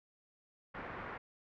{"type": "low-pass noise", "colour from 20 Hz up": "white", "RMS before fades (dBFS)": -45, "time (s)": [0.74, 1.18], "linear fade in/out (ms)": 10, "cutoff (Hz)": 1800, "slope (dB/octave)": 24, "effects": []}